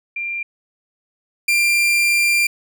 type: tone pair in turn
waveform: sine / 40% pulse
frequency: 2381 / 2381 Hz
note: D7 / D7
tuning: +23 / +23 cents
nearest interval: unison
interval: 0 cents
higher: neither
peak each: -22 / -13 dBFS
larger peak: second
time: 0.16-0.43 / 1.48-2.47 s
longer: second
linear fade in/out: 5 ms
effects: none